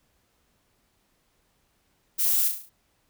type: noise with echo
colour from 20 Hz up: violet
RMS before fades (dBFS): -24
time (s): 2.18-2.49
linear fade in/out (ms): 20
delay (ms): 35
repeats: 6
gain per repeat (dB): -5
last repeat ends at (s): 2.7
effects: pink hiss -69 dBFS RMS until 3.09 s